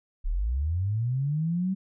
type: linear sweep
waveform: sine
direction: up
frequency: 31.73 to 194 Hz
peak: -24 dBFS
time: 0.24-1.75 s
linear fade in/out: 20 ms
effects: none